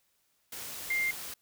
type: tone in noise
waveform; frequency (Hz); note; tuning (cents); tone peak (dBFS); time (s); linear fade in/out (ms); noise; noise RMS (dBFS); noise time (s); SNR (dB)
sine; 2100; C7; +6; -27; 0.9-1.11; 5; white; -41; 0.52-1.34; +11
effects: white hiss -73 dBFS RMS until 1.41 s

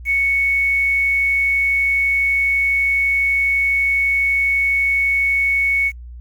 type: tone with quantisation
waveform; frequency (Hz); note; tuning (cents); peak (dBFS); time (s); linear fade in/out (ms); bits
sine; 2217; C#7; 0; -14; 0.05-5.92; 50; 7
effects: added 60 Hz sine -32 dBFS peak until 6.2 s + Opus 48 kbps

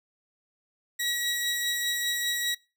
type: tone pair together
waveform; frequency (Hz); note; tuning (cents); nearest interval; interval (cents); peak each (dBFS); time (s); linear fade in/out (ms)
sawtooth; 1920 / 3845; B6 / B7; -49 / -47; octave; 1202; -26; 0.99-2.55; 10
effects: noise-tail reverb RT60 0.3 s tail -24 dB re dry

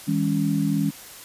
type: tone cluster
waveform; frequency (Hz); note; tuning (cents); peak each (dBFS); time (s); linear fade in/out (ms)
sine; 159.2 / 202.1 / 277.9; D#3 / G#3 / C#4; +40 / -47 / +4; -24; 0.07-0.91; 20
effects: white hiss -42 dBFS RMS until 1.24 s + resampled to 32000 Hz

